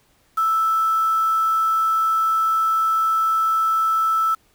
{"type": "tone with quantisation", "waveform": "sine", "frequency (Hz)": 1318, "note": "E6", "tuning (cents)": -1, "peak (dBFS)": -16, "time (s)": [0.37, 4.35], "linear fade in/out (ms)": 10, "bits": 6, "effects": ["pink hiss -60 dBFS RMS until 4.54 s"]}